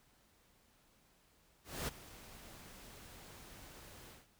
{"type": "noise with ADSR envelope", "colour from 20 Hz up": "pink", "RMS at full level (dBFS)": -39, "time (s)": [1.64, 4.28], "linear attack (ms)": 240, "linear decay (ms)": 15, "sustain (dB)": -16, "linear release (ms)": 190, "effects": ["pink hiss -70 dBFS RMS until 4.39 s"]}